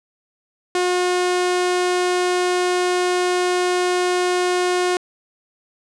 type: tone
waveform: sawtooth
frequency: 360 Hz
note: F#4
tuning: 47 cents flat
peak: -13 dBFS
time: 0.75-4.97 s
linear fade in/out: 2 ms
effects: resampled to 22050 Hz + 9-bit